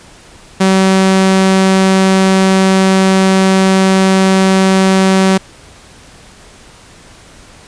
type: tone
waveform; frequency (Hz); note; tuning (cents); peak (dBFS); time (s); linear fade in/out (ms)
sawtooth; 190.5; G3; -49; -3; 0.6-5.38; 10
effects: pink hiss -39 dBFS RMS until 7.67 s + resampled to 22050 Hz